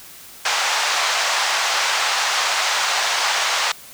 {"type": "band-pass noise", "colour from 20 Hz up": "pink", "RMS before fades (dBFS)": -20, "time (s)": [0.45, 3.72], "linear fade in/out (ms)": 5, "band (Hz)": [750, 6900], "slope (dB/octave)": 24, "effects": ["white hiss -41 dBFS RMS until 3.93 s"]}